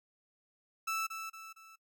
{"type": "tone with echo", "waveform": "30% pulse", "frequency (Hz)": 1318.5, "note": "E6", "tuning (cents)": 0, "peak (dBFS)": -30, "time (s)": [0.87, 1.07], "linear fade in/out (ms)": 10, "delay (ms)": 230, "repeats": 3, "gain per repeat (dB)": -7, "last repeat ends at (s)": 1.76, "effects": ["noise-tail reverb RT60 0.1 s tail -19 dB re dry"]}